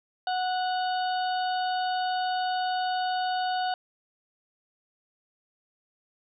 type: harmonic tone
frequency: 737 Hz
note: F#5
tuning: 7 cents flat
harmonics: 1 / 2 / 4 / 5 / 6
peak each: -26 / -35 / -39 / -42 / -41 dBFS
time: 0.27-3.74 s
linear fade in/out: 2 ms
effects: none